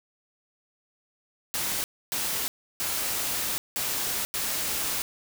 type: noise bursts at uneven times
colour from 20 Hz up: white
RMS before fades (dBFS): -29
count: 5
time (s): 1.54-1.84 / 2.12-2.48 / 2.8-3.58 / 3.76-4.25 / 4.34-5.02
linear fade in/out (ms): 0
effects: none